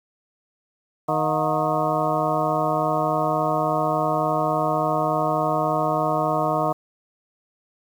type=harmonic tone with a mistuned harmonic; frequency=155.56 Hz; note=D#3; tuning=in tune; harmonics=1 / 2 / 3 / 4 / 5 / 6 / 7 / 8; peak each=-29 / -29 / -30 / -25 / -25 / -30 / -27 / -30 dBFS; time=1.08-6.73 s; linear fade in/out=10 ms; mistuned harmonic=5; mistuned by=-120 cents; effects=8-bit